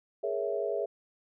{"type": "chord", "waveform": "sine", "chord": "A# half-diminished seventh", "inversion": "third", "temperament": "equal", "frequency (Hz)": [415.3, 466.2, 554.4, 659.3], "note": ["G#4", "A#4", "C#5", "E5"], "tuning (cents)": [0, 0, 0, 0], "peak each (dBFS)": [-33, -36, -35, -34], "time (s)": [0.23, 0.86], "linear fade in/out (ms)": 10, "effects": []}